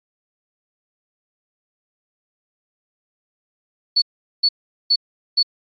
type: tone bursts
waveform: sine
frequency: 4435 Hz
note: C#8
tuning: in tune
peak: -12 dBFS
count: 4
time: 3.96-5.43 s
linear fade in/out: 10 ms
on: 60 ms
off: 410 ms
effects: AAC 48 kbps